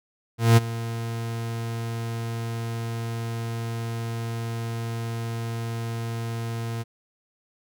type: tone with ADSR envelope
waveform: 40% pulse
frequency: 115.2 Hz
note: A#2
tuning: 20 cents flat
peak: -10 dBFS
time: 0.38-6.84 s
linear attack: 190 ms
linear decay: 23 ms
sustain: -17 dB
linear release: 27 ms
effects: none